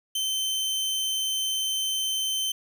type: tone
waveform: sawtooth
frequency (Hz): 3089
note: G7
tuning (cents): -26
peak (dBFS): -22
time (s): 0.15-2.52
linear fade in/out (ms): 5
effects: none